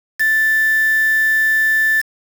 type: tone with quantisation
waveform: sine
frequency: 1760 Hz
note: A6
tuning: in tune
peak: -12 dBFS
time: 0.19-2.02 s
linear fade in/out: 20 ms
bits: 4
effects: none